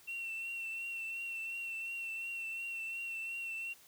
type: tone with vibrato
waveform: sine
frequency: 2711 Hz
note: E7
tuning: 48 cents sharp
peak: -36 dBFS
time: 0.07-3.74 s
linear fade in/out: 20 ms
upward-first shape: triangle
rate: 2.8 Hz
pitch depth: 32 cents each way
effects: tanh soft clip ceiling -36 dBFS + white hiss -61 dBFS RMS until 3.87 s